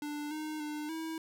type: tone with pitch steps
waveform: square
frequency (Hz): 295.2 / 308.1 / 300.2 / 322.4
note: D4 / D#4 / D4 / E4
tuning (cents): +9 / -17 / +38 / -38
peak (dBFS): -37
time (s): 0.02-1.18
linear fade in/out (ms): 2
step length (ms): 290
effects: none